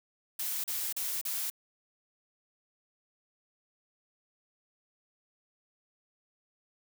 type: noise bursts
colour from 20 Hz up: blue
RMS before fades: -34 dBFS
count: 4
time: 0.39-1.501 s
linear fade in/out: 5 ms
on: 250 ms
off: 37 ms
effects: none

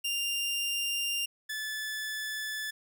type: tone pair in turn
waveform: sawtooth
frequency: 2794 / 1734.4 Hz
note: F7 / A6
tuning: 0 / -25 cents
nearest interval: minor sixth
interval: 825 cents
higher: first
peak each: -26 / -30 dBFS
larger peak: first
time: 0.04-1.26 / 1.49-2.71 s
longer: neither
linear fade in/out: 10 ms
effects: none

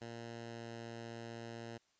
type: tone with pitch glide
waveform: 10% pulse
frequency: 116.54 to 115.87 Hz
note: A#2 to A#2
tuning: 0 to -10 cents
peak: -37 dBFS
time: 0.01-1.78 s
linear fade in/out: 10 ms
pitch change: -10 cents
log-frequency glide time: 0.3-0.74 s
effects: white hiss -75 dBFS RMS until 1.99 s + resampled to 16000 Hz

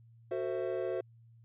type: chord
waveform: triangle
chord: F# half-diminished seventh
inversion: none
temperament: equal with one note detuned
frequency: 370 / 449.5 / 523.3 / 659.3 Hz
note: F#4 / A4 / C5 / E5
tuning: 0 / +37 / 0 / 0 cents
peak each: -34 / -38 / -35 / -38 dBFS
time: 0.31-1.01 s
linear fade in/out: 5 ms
effects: added 115 Hz sine -56 dBFS peak until 1.44 s + resampled to 8000 Hz

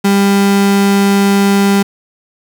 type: tone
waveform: 35% pulse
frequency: 198.9 Hz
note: G3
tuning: 25 cents sharp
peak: -6 dBFS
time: 0.04-1.83 s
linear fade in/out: 10 ms
effects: 7-bit

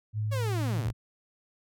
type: tone with pitch glide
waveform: sine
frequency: 107 to 113.3 Hz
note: A2 to A#2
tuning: -48 to -49 cents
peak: -27 dBFS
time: 0.13-0.93 s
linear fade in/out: 50 ms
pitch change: +99 cents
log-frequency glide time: 0.29-0.65 s
type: linear sweep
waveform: sawtooth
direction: down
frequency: 571 to 33.13 Hz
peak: -29 dBFS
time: 0.31-0.92 s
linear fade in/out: 20 ms
effects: none

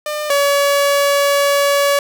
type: tone pair in turn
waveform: sawtooth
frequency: 601 / 566.6 Hz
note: D5 / C#5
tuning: +40 / +38 cents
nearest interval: minor second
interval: 102 cents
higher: first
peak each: -16 / -8 dBFS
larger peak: second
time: 0.06-0.3 / 0.3-1.99 s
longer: second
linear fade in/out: 2 ms
effects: none

